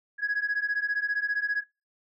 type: beating tone pair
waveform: sine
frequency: 1659 / 1674 Hz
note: G#6 / G#6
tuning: -2 / +13 cents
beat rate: 15 Hz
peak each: -28 / -27 dBFS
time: 0.18-1.64 s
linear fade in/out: 50 ms
effects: noise-tail reverb RT60 0.3 s tail -26 dB re dry + tanh soft clip ceiling -21 dBFS